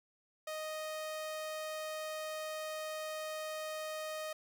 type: tone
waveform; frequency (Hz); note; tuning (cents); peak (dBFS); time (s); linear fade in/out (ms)
sawtooth; 622.3; D#5; 0; -35; 0.47-4.33; 5
effects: none